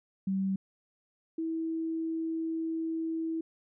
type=tone pair in turn; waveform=sine; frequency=192.5 / 325 Hz; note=G3 / E4; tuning=-31 / -24 cents; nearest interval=major sixth; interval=907 cents; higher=second; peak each=-27 / -30 dBFS; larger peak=first; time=0.27-0.56 / 1.38-3.41 s; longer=second; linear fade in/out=5 ms; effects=none